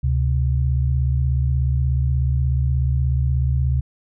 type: tone pair together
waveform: sine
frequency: 71.58 / 128.2 Hz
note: D2 / C3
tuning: -44 / -35 cents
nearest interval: minor seventh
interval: 1009 cents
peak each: -18 / -20 dBFS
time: 0.03-3.81 s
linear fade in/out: 10 ms
effects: none